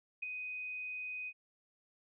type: tone with ADSR envelope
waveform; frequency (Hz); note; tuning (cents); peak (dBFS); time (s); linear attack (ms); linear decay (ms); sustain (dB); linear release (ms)
sine; 2500; D#7; +8; -33; 0.22-1.33; 12; 7; -6; 51
effects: none